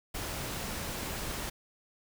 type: noise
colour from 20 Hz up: pink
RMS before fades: -37 dBFS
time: 0.14-1.5 s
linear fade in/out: 10 ms
effects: none